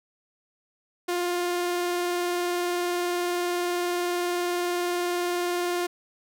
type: tone with vibrato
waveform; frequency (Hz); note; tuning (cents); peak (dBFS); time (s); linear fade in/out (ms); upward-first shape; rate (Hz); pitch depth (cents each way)
sawtooth; 352.6; F4; +17; -21; 1.08-5.87; 10; sine; 20; 21
effects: none